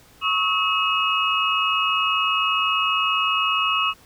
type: tone cluster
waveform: sine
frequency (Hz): 1105 / 1285 / 2579 / 2876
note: C#6 / E6 / E7 / F#7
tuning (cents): -6 / -45 / -39 / -50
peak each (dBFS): -24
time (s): 0.21-3.94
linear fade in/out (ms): 50
effects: pink hiss -52 dBFS RMS until 4.05 s